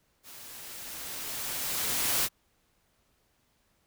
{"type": "noise with level ramp", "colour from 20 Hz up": "white", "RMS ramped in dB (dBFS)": [-48, -26], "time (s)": [0.23, 2.29], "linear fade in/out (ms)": 50, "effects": ["pink hiss -71 dBFS RMS until 3.86 s"]}